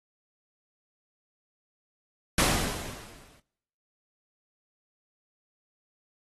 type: noise with exponential decay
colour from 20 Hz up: pink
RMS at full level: -21 dBFS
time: 2.38-3.4 s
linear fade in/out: 2 ms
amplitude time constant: 220 ms
effects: noise-tail reverb RT60 0.9 s tail -24 dB re dry + AAC 32 kbps